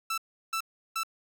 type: tone bursts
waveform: sawtooth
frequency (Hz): 1326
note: E6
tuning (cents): +10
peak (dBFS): -25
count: 3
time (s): 0.1-1.034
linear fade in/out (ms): 5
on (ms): 78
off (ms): 350
effects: none